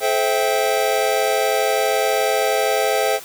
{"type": "chord", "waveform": "square", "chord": "A minor seventh", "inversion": "none", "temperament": "equal with one note detuned", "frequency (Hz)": [431.2, 523.3, 659.3, 784], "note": ["A4", "C5", "E5", "G5"], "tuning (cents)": [-35, 0, 0, 0], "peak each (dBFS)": -23, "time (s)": [0, 3.2], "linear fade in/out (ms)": 50, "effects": ["white hiss -38 dBFS RMS until 3.24 s"]}